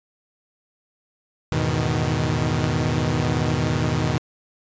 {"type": "chord", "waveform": "sawtooth", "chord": "E major seventh", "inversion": "none", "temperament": "equal with one note detuned", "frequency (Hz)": [82.41, 105.64, 123.47, 155.56], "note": ["E2", "G#2", "B2", "D#3"], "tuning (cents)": [0, 30, 0, 0], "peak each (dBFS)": [-24, -24, -20, -20], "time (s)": [1.52, 4.18], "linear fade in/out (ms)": 0, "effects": ["resampled to 16000 Hz"]}